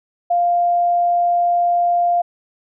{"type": "tone", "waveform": "sine", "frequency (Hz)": 698.5, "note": "F5", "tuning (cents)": 0, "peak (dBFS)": -13, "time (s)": [0.3, 2.22], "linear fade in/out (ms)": 10, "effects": []}